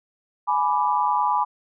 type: chord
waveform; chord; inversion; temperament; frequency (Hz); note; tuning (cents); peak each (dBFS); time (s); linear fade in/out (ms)
sine; G# diminished; none; equal with one note detuned; 838.3 / 987.8 / 1174.7; G#5 / B5 / D6; +16 / 0 / 0; -23 / -21 / -26; 0.47-1.45; 20
effects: none